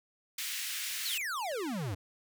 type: high-pass noise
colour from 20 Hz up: pink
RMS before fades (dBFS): -37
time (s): 0.38-1.18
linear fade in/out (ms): 5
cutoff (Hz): 1900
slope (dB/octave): 24
type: click train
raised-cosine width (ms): 0.2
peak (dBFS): -35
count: 4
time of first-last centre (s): 0.91-1.819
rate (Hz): 3.3
type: exponential sweep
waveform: square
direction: down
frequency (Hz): 4573 to 87.9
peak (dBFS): -34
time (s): 1.05-1.95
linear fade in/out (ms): 10
effects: none